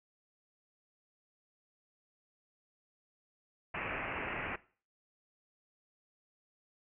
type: low-pass noise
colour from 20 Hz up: white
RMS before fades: -39 dBFS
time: 3.74-4.56 s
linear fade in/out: 5 ms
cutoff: 2700 Hz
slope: 96 dB/octave
effects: noise-tail reverb RT60 0.4 s tail -19 dB re dry